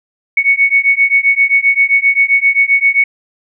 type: beating tone pair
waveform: sine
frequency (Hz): 2217 / 2224.6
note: C#7 / C#7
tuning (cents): 0 / +6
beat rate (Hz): 7.6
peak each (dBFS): -11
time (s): 0.37-3.04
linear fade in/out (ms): 5
effects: none